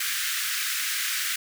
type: high-pass noise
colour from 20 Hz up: pink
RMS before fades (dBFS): -28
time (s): 0-1.36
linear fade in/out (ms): 5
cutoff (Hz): 1400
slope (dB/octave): 48
effects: none